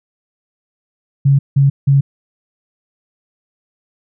sine tone bursts, 138.59 Hz, C#3, in tune, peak -7 dBFS, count 3, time 1.25-2.01 s, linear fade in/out 10 ms, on 140 ms, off 170 ms, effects none

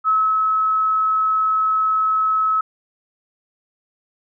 sine tone with ADSR envelope, 1291 Hz, E6, 37 cents flat, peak -13 dBFS, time 0.04-2.61 s, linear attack 41 ms, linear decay 260 ms, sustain -2 dB, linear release 5 ms, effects none

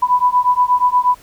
sine beating tone pair, 987.8 / 996.2 Hz, B5 / B5, 0 / +15 cents, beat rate 8.4 Hz, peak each -14 dBFS, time 0.02-1.15 s, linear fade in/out 10 ms, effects pink hiss -46 dBFS RMS until 1.22 s

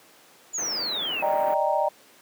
sine exponential sweep, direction down, 7040 to 2500 Hz, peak -26 dBFS, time 0.53-1.23 s, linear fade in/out 20 ms
pink band-stop noise, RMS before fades -35 dBFS, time 0.58-1.54 s, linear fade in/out 0 ms, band 2200 to 16000 Hz, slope 24 dB/octave
sine chord, Eb major seventh, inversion third, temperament equal, 587.3 / 622.3 / 784 / 932.3 Hz, D5 / Eb5 / G5 / Bb5, 0 / 0 / 0 / 0 cents, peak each -26 dBFS, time 1.22-1.89 s, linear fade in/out 10 ms
effects pink hiss -53 dBFS RMS until 2.21 s + high-pass 300 Hz 12 dB/octave

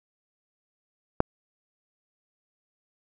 click, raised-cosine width 1 ms, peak -5 dBFS, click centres 1.204 s, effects none

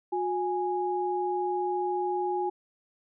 sine tone pair together, 361.4 / 828.8 Hz, F#4 / G#5, -41 / -4 cents, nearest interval octave + major second, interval 1437 cents, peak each -29 / -29 dBFS, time 0.12-2.5 s, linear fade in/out 10 ms, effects none

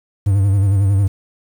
triangle tone with vibrato, 98.6 Hz, G2, 11 cents sharp, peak -9 dBFS, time 0.26-1.08 s, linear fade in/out 10 ms, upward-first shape sine, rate 11 Hz, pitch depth 64 cents each way, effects 7-bit

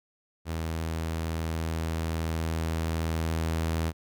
sawtooth tone with level ramp, 81.2 Hz, E2, 26 cents flat, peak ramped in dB -26 to -22 dBFS, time 0.45-3.93 s, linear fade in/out 50 ms, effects none

